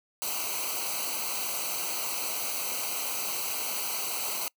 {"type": "noise with comb filter", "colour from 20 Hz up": "white", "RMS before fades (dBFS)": -32, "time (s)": [0.22, 4.48], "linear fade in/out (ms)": 0, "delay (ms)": 0.57, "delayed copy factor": -1, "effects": ["noise-tail reverb RT60 0.1 s tail -25 dB re dry"]}